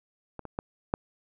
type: clicks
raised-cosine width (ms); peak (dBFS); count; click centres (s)
1; -24 / -25 / -17 / -11; 4; 0.393 / 0.453 / 0.589 / 0.939
effects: none